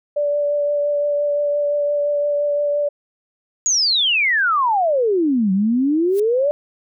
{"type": "tone with vibrato", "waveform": "sine", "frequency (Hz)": 582, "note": "D5", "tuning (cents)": -16, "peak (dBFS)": -16, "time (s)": [0.16, 2.89], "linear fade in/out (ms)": 10, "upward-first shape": "triangle", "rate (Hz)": 5.8, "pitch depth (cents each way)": 15}
{"type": "exponential two-way sweep", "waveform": "sine", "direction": "down then up", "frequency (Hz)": [6900, 185, 600], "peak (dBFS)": -14, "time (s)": [3.66, 6.51], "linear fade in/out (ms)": 0, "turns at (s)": 5.52}
{"type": "noise with exponential growth", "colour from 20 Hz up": "blue", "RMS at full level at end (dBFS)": -32, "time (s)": [6.07, 6.2], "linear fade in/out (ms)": 5, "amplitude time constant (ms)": 27}
{"effects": []}